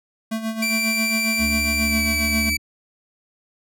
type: tone with tremolo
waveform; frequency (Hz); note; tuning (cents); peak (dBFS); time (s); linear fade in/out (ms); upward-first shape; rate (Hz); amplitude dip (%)
square; 222.3; A3; +18; -22; 0.31-2.5; 10; sine; 7.4; 65
type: tone with pitch glide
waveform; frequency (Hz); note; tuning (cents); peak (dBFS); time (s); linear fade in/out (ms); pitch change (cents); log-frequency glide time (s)
sawtooth; 2349 to 2309; D7 to D7; 0 to -30; -17; 0.62-2.57; 5; -30; 1.81-2
type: harmonic tone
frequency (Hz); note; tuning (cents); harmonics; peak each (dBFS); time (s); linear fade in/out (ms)
73.42; D2; 0; 1 / 3 / 4; -26 / -33 / -34; 1.38-2.58; 50
effects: none